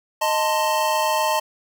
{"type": "chord", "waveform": "square", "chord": "A diminished", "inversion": "second", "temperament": "equal with one note detuned", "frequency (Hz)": [622.3, 888.7, 1046.5], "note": ["Eb5", "A5", "C6"], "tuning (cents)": [0, 17, 0], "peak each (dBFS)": [-24, -22, -26], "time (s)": [0.21, 1.4], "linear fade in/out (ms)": 10, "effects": []}